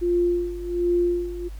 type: tone with tremolo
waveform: sine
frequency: 349.7 Hz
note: F4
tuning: 2 cents sharp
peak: -17 dBFS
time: 0.01-1.49 s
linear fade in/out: 20 ms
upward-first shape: sine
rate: 1.3 Hz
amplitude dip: 80%
effects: added 50 Hz sine -33 dBFS peak until 1.59 s + pink hiss -53 dBFS RMS until 1.59 s